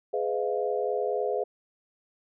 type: chord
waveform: sine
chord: F half-diminished seventh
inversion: first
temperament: just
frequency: 419.1 / 502.9 / 628.6 / 698.5 Hz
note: Ab4 / Cb5 / Eb5 / F5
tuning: +16 / +31 / +18 / 0 cents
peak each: -29 / -30 / -34 / -33 dBFS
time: 0.13-1.44 s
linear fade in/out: 10 ms
effects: none